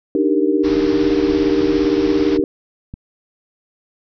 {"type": "chord", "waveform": "sine", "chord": "Eb major seventh", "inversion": "third", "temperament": "equal", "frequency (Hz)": [293.7, 311.1, 392, 466.2], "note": ["D4", "Eb4", "G4", "Bb4"], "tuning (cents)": [0, 0, 0, 0], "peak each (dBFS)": [-18, -18, -18, -21], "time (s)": [0.15, 2.44], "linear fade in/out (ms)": 2}
{"type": "low-pass noise", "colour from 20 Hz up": "pink", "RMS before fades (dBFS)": -29, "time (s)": [0.63, 2.38], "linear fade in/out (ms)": 20, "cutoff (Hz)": 5600, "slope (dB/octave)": 96}
{"type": "click train", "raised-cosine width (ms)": 5, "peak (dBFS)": -18, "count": 4, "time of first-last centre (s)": [1.3, 2.939], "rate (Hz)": 1.83}
{"effects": []}